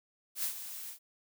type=noise with ADSR envelope; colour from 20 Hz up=blue; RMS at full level=-32 dBFS; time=0.35-0.99 s; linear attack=91 ms; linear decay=86 ms; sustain=-11 dB; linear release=96 ms; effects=none